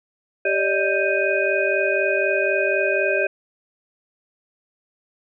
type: tone cluster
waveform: sine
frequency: 391.9 / 575 / 619 / 1573 / 2487 Hz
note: G4 / D5 / D#5 / G6 / D#7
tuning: 0 / -37 / -9 / +6 / -1 cents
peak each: -24 dBFS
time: 0.45-3.27 s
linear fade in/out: 5 ms
effects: none